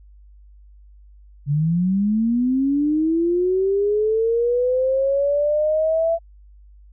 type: linear sweep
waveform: sine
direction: up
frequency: 138.59 to 672 Hz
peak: -16 dBFS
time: 1.46-6.19 s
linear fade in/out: 50 ms
effects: added 50 Hz sine -44 dBFS peak until 6.92 s